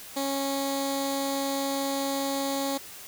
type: tone with notch filter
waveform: 10% pulse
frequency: 275 Hz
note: C#4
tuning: 14 cents flat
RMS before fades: -29 dBFS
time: 0.16-2.78 s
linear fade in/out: 10 ms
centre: 1500 Hz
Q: 0.85
effects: white hiss -44 dBFS RMS until 3.07 s